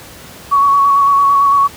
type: tone with vibrato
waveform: sine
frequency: 1119 Hz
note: C#6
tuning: 16 cents sharp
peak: -7 dBFS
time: 0.51-1.68 s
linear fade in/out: 20 ms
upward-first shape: square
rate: 8.9 Hz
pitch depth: 17 cents each way
effects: pink hiss -35 dBFS RMS until 1.76 s + high-pass 60 Hz 12 dB/octave